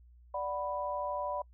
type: chord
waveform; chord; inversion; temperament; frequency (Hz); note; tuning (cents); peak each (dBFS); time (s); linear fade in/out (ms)
sine; B minor; first; equal; 587.3 / 740 / 987.8; D5 / F#5 / B5; 0 / 0 / 0; -36 / -40 / -36; 0.34-1.42; 5
effects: noise-tail reverb RT60 0.1 s tail -26 dB re dry + added 60 Hz sine -55 dBFS peak until 1.53 s